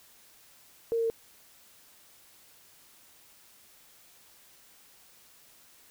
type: tone with pitch steps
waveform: sine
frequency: 461 / 458.1 / 455.2 Hz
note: A#4 / A#4 / A#4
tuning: -19 / -30 / -41 cents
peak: -25 dBFS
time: 0.92-1.1 s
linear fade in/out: 0 ms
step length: 60 ms
effects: white hiss -58 dBFS RMS until 5.9 s